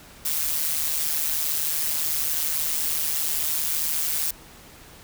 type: noise with amplitude modulation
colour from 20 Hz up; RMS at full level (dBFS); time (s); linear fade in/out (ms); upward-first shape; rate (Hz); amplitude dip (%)
blue; -22; 0.25-4.31; 5; sine; 153; 70
effects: pink hiss -47 dBFS RMS until 5.03 s